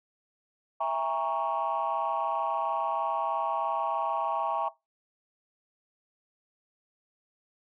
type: chord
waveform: sine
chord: A# half-diminished seventh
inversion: second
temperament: equal with one note detuned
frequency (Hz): 659.3 / 809.3 / 932.3 / 1108.7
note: E5 / G#5 / A#5 / C#6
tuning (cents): 0 / -45 / 0 / 0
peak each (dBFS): -31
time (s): 0.8-4.69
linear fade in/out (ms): 10
effects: noise-tail reverb RT60 0.2 s tail -19 dB re dry + tanh soft clip ceiling -20 dBFS